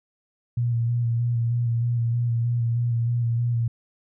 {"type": "tone with vibrato", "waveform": "sine", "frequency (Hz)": 118.2, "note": "A#2", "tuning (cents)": 24, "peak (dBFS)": -20, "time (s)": [0.57, 3.68], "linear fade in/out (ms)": 5, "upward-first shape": "square", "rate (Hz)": 3.2, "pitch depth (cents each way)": 23, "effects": []}